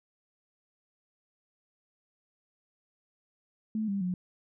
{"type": "tone with pitch steps", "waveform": "sine", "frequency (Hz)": [217.6, 198.39, 180.88], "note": ["A3", "G3", "F#3"], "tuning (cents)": [-19, 21, -39], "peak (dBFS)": -28, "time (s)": [3.75, 4.14], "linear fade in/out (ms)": 2, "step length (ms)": 130, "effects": []}